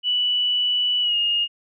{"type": "tone with pitch glide", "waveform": "sine", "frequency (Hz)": [2960, 2846], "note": ["F#7", "F7"], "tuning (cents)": [0, 32], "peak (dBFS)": -18, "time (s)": [0.03, 1.48], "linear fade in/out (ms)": 50, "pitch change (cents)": -68, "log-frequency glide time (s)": [1.01, 1.16], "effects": []}